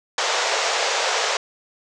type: band-pass noise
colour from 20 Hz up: pink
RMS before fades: -22 dBFS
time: 0.18-1.37 s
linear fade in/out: 2 ms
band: 450 to 7200 Hz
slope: 48 dB/octave
effects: none